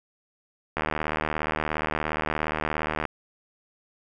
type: click train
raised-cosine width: 0.5 ms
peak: -11 dBFS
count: 177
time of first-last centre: 0.77-3.053 s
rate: 77.1 Hz
effects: none